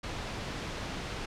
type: noise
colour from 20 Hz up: pink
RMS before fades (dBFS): -37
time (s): 0.03-1.26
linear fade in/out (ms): 10
effects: low-pass 5000 Hz 12 dB/octave